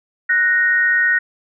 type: tone pair together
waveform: sine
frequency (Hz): 1480 / 1864.7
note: F#6 / A#6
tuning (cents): 0 / 0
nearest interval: major third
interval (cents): 400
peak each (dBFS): -17 / -14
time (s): 0.29-1.19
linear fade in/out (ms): 10
effects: none